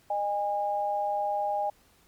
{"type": "tone pair together", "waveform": "sine", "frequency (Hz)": [611.3, 816], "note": ["D#5", "G#5"], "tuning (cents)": [-31, -31], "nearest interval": "perfect fourth", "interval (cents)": 500, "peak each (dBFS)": [-31, -27], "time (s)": [0.1, 1.7], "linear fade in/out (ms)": 5, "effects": ["pink hiss -62 dBFS RMS until 2.07 s", "MP3 96 kbps"]}